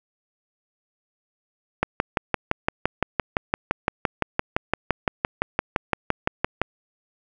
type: click train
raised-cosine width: 0.5 ms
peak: -4 dBFS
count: 29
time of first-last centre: 1.83-6.616 s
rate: 5.85 Hz
effects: none